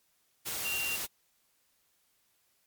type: tone in noise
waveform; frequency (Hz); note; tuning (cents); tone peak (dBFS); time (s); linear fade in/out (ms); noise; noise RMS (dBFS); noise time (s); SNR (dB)
sine; 2767; F7; -17; -32; 0.64-0.97; 20; white; -36; 0.45-1.07; +1
effects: white hiss -72 dBFS RMS until 2.66 s + MP3 96 kbps